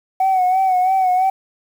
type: tone with vibrato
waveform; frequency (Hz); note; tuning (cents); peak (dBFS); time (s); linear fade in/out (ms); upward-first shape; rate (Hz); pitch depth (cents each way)
sine; 748; F#5; +19; -11; 0.2-1.3; 5; sine; 3; 49
effects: tanh soft clip ceiling -10 dBFS + 7-bit